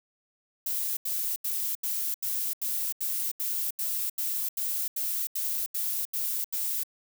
violet noise bursts, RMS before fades -30 dBFS, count 16, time 0.66-6.835 s, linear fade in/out 5 ms, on 310 ms, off 81 ms, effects none

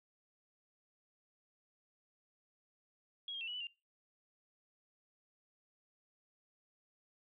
sine tone with pitch steps, 3307 / 3222 / 2694 / 2926 / 2983 / 2794 Hz, G#7 / G7 / E7 / F#7 / F#7 / F7, -8 / +47 / +37 / -20 / +13 / 0 cents, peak -40 dBFS, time 3.28-3.67 s, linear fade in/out 2 ms, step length 65 ms, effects noise-tail reverb RT60 0.3 s tail -24 dB re dry

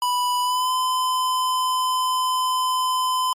square tone with pitch glide, 987.8 to 1019.7 Hz, B5 to C6, 0 to -45 cents, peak -20 dBFS, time 0.02-3.33 s, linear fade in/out 2 ms, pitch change +55 cents, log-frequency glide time 0.41-0.71 s, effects MP3 64 kbps

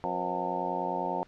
harmonic tone with a mistuned harmonic, 90 Hz, F#2, 47 cents flat, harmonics 2 / 3 / 4 / 5 / 6 / 7 / 8 / 9 / 10, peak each -40 / -41 / -39 / -41 / -38 / -40 / -36 / -38 / -33 dBFS, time 0.04-1.23 s, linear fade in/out 0 ms, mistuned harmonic 5, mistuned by +120 cents, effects pink hiss -60 dBFS RMS until 1.27 s + low-pass 4000 Hz 12 dB/octave

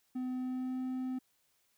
triangle tone with pitch glide, 254 to 257 Hz, B3 to C4, +49 to -31 cents, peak -32 dBFS, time 0.15-1.19 s, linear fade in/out 10 ms, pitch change +20 cents, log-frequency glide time 0.32-0.8 s, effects white hiss -74 dBFS RMS until 1.77 s

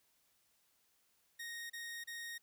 sawtooth tone bursts, 1864 Hz, A#6, 1 cent flat, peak -40 dBFS, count 3, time 1.39-2.382 s, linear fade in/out 10 ms, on 310 ms, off 31 ms, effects white hiss -75 dBFS RMS until 2.42 s

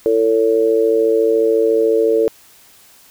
sine tone with amplitude modulation, 448.7 Hz, A4, 34 cents sharp, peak -7 dBFS, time 0.06-2.28 s, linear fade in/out 0 ms, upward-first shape sine, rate 114 Hz, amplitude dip 90%, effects white hiss -47 dBFS RMS until 3.1 s

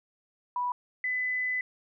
sine tone pair in turn, 983 / 2006 Hz, B5 / B6, -8 / +26 cents, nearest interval octave, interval 1234 cents, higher second, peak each -27 / -27 dBFS, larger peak neither, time 0.56-0.72 / 1.04-1.61 s, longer second, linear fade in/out 2 ms, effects none

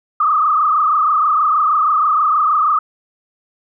sine tone with frequency modulation, 1224 Hz, D#6, 29 cents flat, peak -11 dBFS, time 0.2-2.79 s, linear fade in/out 5 ms, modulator 26.3 Hz, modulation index 2.4, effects none

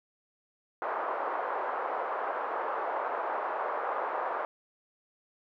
white band-pass noise, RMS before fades -33 dBFS, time 0.82-4.45 s, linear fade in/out 0 ms, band 470 to 1200 Hz, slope 24 dB/octave, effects none

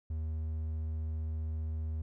triangle tone, 78.8 Hz, D#2, 23 cents sharp, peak -31 dBFS, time 0.1-2.02 s, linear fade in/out 5 ms, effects none

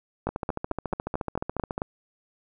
two click trains, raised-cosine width 1 ms, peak -15 / -13 dBFS, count 22 / 8, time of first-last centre 0.29-1.779 / 0.27-1.819 s, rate 14.1 / 4.52 Hz, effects none

